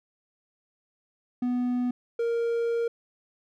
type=tone pair in turn; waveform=triangle; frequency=246.9 / 466.1 Hz; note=B3 / A#4; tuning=0 / 0 cents; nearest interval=major seventh; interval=1100 cents; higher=second; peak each=-22 dBFS; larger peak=neither; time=1.42-1.91 / 2.19-2.88 s; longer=second; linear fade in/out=5 ms; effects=none